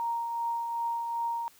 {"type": "tone with tremolo", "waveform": "sine", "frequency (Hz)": 932.3, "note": "A#5", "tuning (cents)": 0, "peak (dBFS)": -27, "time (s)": [0, 1.48], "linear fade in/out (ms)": 0, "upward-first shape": "triangle", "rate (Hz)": 2.6, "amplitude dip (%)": 40, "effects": ["white hiss -59 dBFS RMS until 1.59 s"]}